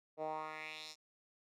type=tone with band-pass filter sweep; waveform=10% pulse; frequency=155.56 Hz; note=D#3; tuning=in tune; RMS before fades=-44 dBFS; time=0.17-0.96 s; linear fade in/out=50 ms; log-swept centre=540 to 5700 Hz; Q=2.7; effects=none